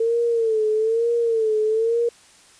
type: tone with vibrato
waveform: sine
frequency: 450 Hz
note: A4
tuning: 39 cents sharp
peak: -17 dBFS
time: 0-2.09 s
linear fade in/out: 5 ms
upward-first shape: sine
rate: 1.1 Hz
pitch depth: 80 cents each way
effects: white hiss -51 dBFS RMS until 2.59 s + resampled to 22050 Hz